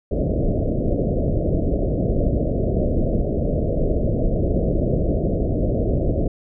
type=low-pass noise; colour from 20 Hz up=pink; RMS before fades=-20 dBFS; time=0.11-6.28 s; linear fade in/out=5 ms; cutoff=660 Hz; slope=96 dB/octave; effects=none